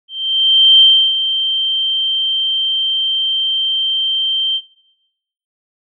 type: tone with ADSR envelope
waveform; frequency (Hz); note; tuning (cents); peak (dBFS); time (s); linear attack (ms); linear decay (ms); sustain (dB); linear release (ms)
sine; 3136; G7; 0; -4; 0.08-4.61; 720; 330; -10; 55
effects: noise-tail reverb RT60 0.9 s tail -18 dB re dry